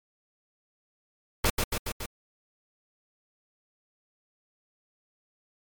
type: noise with echo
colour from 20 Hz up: pink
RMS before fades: -23 dBFS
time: 1.44-1.5 s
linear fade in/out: 5 ms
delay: 140 ms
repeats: 4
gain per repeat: -3 dB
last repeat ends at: 2.06 s
effects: MP3 96 kbps